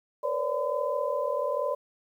sine tone cluster, 464 / 498.3 / 543 / 584 / 1014 Hz, A#4 / B4 / C#5 / D5 / B5, -8 / +15 / -36 / -10 / +45 cents, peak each -38 / -34 / -33 / -29 / -33 dBFS, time 0.23-1.75 s, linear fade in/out 10 ms, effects 10-bit

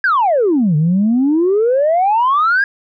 sine exponential two-way sweep, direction down then up, 1661.2 to 146.83 to 1661.2 Hz, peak -9 dBFS, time 0.04-2.64 s, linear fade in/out 2 ms, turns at 0.76 s, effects tanh soft clip ceiling -7 dBFS

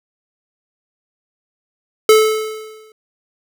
square tone with exponential decay, 434.6 Hz, A4, 21 cents flat, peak -5 dBFS, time 2.09-2.92 s, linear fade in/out 2 ms, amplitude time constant 180 ms, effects none

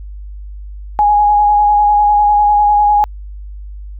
sine tone with vibrato, 830.6 Hz, G#5, in tune, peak -7 dBFS, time 0.99-3.04 s, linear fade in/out 0 ms, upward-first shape square, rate 10 Hz, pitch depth 15 cents each way, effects added 50 Hz sine -26 dBFS peak until 3.99 s

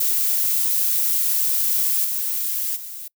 violet noise with level steps, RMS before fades -20 / -24 / -34 dBFS, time 0-3.08 s, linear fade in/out 5 ms, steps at 2.04 / 2.75 s, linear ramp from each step 20 ms, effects noise-tail reverb RT60 0.1 s tail -26 dB re dry

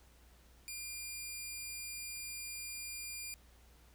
10% pulse tone, 2400 Hz, D7, 37 cents sharp, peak -33 dBFS, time 0.68-3.34 s, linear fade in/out 0 ms, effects added 60 Hz sine -61 dBFS peak until 3.94 s + pink hiss -66 dBFS RMS until 3.94 s

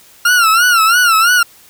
40% pulse tone with vibrato, 1384 Hz, F6, 16 cents flat, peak -7 dBFS, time 0.25-1.43 s, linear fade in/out 5 ms, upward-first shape sine, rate 3 Hz, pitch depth 120 cents each way, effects white hiss -44 dBFS RMS until 1.69 s

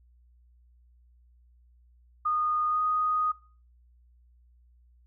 sine tone with pitch glide, 1229 to 1243.3 Hz, D#6 to D#6, -22 to -2 cents, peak -24 dBFS, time 2.25-3.32 s, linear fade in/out 10 ms, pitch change +20 cents, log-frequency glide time 2.68-2.8 s, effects noise-tail reverb RT60 0.4 s tail -19 dB re dry + added 60 Hz sine -57 dBFS peak until 5.06 s

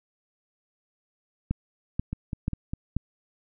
two click trains, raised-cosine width 5 ms, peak -13 / -18 dBFS, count 4 / 4, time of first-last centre 1.51-2.966 / 2.13-2.735 s, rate 2.06 / 4.96 Hz, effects none

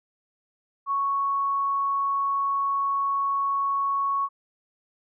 sine tone, 1108.7 Hz, C#6, in tune, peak -22 dBFS, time 0.86-4.29 s, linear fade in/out 50 ms, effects none

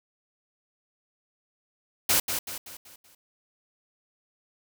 white noise with echo, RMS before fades -22 dBFS, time 2.09-2.2 s, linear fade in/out 5 ms, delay 190 ms, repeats 5, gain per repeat -7 dB, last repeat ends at 3.15 s, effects none

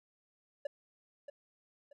triangle tone with echo, 572 Hz, D5, 46 cents flat, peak -31 dBFS, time 0.65-0.67 s, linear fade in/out 5 ms, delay 630 ms, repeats 2, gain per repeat -10 dB, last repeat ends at 1.93 s, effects none

